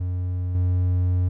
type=tone with level steps; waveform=triangle; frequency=90.2 Hz; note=F#2; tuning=44 cents flat; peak=-21 / -16 dBFS; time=0-1.29 s; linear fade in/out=10 ms; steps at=0.55 s; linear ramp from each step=2 ms; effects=none